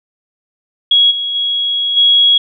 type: tone with level steps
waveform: sine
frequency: 3322 Hz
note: G#7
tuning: in tune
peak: -6 / -16 / -13 / -6 dBFS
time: 0.91-2.38 s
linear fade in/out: 5 ms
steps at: 1.1 / 1.34 / 1.96 s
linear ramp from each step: 20 ms
effects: none